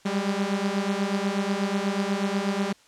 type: beating tone pair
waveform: sawtooth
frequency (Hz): 194.5 / 202.7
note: G3 / G#3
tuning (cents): -13 / -42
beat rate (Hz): 8.2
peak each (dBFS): -23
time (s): 0.05-2.73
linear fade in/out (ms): 10
effects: white hiss -57 dBFS RMS until 2.87 s + low-pass 7000 Hz 12 dB/octave